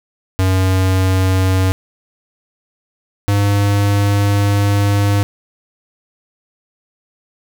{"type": "tone pair in turn", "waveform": "square", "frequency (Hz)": [94, 101.2], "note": ["F#2", "G#2"], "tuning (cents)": [28, -44], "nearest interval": "minor second", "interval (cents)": 128, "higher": "second", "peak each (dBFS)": -12, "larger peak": "neither", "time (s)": [[0.39, 1.72], [3.28, 5.23]], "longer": "second", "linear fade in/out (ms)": 0, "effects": []}